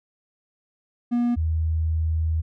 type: tone pair in turn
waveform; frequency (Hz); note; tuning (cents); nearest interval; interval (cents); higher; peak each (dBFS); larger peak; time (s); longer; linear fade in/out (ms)
triangle / sine; 240 / 80.09; B3 / E2; -49 / -49; octave + perfect fifth; 1900; first; -17 / -20; first; 1.11-1.36 / 1.36-2.42; second; 20
effects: none